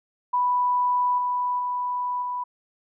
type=tone with level steps; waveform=sine; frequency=987.8 Hz; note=B5; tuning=in tune; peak=-19 / -22 / -24 / -26 dBFS; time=0.33-2.44 s; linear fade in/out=10 ms; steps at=1.18 / 1.59 / 2.22 s; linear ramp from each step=2 ms; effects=none